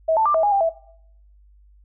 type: tone with pitch steps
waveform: sine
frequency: 644 / 884 / 1185 / 645 / 822 / 793 / 658 Hz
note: E5 / A5 / D6 / E5 / G#5 / G5 / E5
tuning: -41 / +8 / +15 / -38 / -18 / +20 / -3 cents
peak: -15 dBFS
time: 0.08-0.696 s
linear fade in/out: 10 ms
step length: 88 ms
effects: noise-tail reverb RT60 0.7 s tail -21 dB re dry + added 50 Hz sine -49 dBFS peak until 1.84 s